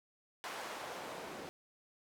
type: noise with band-pass filter sweep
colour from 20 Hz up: white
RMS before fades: -45 dBFS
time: 0.44-1.49 s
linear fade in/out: 0 ms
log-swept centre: 890 to 390 Hz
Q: 0.99
effects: none